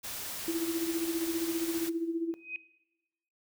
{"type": "noise", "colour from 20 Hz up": "white", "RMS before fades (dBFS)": -39, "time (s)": [0.03, 1.9], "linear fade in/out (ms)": 20}
{"type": "tone with tremolo", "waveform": "sine", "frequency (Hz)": 332.1, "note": "E4", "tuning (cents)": 13, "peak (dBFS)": -27, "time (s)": [0.48, 2.34], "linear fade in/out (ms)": 0, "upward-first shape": "sine", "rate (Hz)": 15, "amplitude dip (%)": 65}
{"type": "tone with exponential growth", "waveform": "sine", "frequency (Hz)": 2512, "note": "D#7", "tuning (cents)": 16, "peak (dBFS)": -31, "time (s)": [2.32, 2.56], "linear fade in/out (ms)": 1, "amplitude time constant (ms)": 51}
{"effects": ["noise-tail reverb RT60 1.0 s tail -19 dB re dry"]}